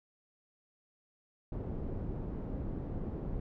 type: low-pass noise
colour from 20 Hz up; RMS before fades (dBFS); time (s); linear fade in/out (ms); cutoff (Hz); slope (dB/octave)
pink; -38; 1.52-3.4; 2; 400; 12
effects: none